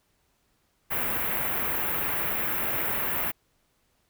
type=band-stop noise; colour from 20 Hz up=white; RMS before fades=-28 dBFS; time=0.9-3.32 s; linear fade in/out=20 ms; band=2400 to 14000 Hz; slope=24 dB/octave; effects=pink hiss -70 dBFS RMS until 4.09 s